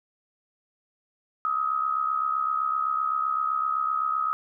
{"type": "tone with amplitude modulation", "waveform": "sine", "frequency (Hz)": 1270, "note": "D#6", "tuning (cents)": 35, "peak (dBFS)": -20, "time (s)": [1.45, 4.33], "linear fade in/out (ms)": 0, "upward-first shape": "sine", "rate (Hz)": 67.8, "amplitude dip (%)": 70, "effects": []}